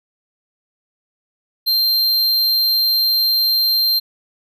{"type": "tone", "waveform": "square", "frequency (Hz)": 4163, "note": "C8", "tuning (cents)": -10, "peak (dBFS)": -14, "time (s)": [1.66, 4], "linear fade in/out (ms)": 20, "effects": []}